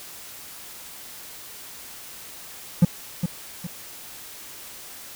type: tone with echo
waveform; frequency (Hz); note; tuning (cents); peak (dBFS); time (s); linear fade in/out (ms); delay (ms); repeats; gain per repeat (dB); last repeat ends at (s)
triangle; 173.4; F3; -12; -8; 2.82-2.85; 5; 410; 2; -9; 3.67
effects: white hiss -41 dBFS RMS until 5.15 s